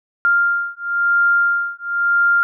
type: beating tone pair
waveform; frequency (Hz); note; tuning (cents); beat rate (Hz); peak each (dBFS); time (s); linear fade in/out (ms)
sine; 1396.9 / 1397.88; F6 / F6; 0 / +1; 0.98; -17; 0.25-2.43; 0
effects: none